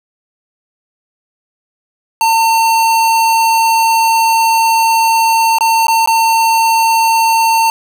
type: tone with dropouts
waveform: square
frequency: 904 Hz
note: A5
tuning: 47 cents sharp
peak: -9 dBFS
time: 2.21-7.7 s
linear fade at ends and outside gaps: 1 ms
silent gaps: 5.585-5.608 / 5.869-5.882 / 6.06-6.074 s
effects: none